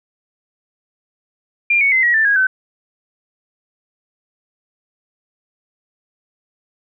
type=tone with pitch steps; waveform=sine; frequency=2394 / 2221 / 2060 / 1911.1 / 1772.9 / 1644.6 / 1525.6 Hz; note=D7 / C#7 / C7 / A#6 / A6 / G#6 / G6; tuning=+33 / +3 / -28 / +43 / +13 / -17 / -47 cents; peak=-11 dBFS; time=1.7-2.47 s; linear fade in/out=5 ms; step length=110 ms; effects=none